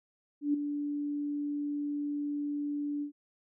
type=tone with ADSR envelope; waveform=sine; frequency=290.9 Hz; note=D4; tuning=16 cents flat; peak=-23 dBFS; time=0.41-3.12 s; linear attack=130 ms; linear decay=7 ms; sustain=-8 dB; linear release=100 ms; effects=none